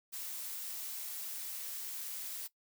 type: noise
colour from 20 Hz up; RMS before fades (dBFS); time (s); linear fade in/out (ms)
blue; -42; 0.12-2.48; 20
effects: noise-tail reverb RT60 0.1 s tail -18 dB re dry